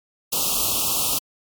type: band-stop noise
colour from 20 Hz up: white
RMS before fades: -22 dBFS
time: 0.32-1.19 s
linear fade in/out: 10 ms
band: 1300 to 2600 Hz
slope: 96 dB/octave
effects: MP3 96 kbps